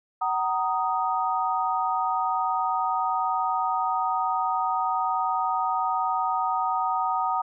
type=chord; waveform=sine; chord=D# minor; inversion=first; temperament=equal with one note detuned; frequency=753.4 / 932.3 / 1244.5 Hz; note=F#5 / A#5 / D#6; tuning=+31 / 0 / 0 cents; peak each=-27 dBFS; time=0.21-7.42 s; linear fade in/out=10 ms; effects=none